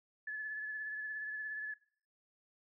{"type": "tone with vibrato", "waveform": "sine", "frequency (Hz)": 1721, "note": "A6", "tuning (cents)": -39, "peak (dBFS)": -38, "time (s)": [0.27, 1.74], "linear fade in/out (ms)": 5, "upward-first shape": "sine", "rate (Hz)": 17, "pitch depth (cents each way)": 22, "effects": ["noise-tail reverb RT60 0.5 s tail -20 dB re dry"]}